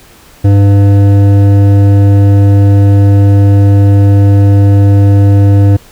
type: tone with hard clipping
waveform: sine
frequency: 100 Hz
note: G2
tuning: 35 cents sharp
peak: -4 dBFS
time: 0.44-5.77 s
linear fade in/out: 10 ms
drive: 11 dB
effects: pink hiss -39 dBFS RMS until 5.91 s